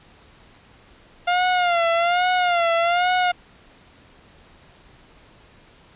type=tone with vibrato; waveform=sawtooth; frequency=700 Hz; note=F5; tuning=4 cents sharp; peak=-13 dBFS; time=1.27-3.32 s; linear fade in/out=10 ms; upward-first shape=sine; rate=1.2 Hz; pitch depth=77 cents each way; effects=pink hiss -51 dBFS RMS until 5.95 s + resampled to 8000 Hz